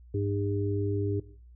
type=harmonic tone; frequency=100.8 Hz; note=G2; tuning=49 cents sharp; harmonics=1 / 3 / 4; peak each=-28 / -34 / -32 dBFS; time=0.14-1.2 s; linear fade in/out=5 ms; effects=noise-tail reverb RT60 0.5 s tail -18 dB re dry + added 60 Hz sine -49 dBFS peak until 1.55 s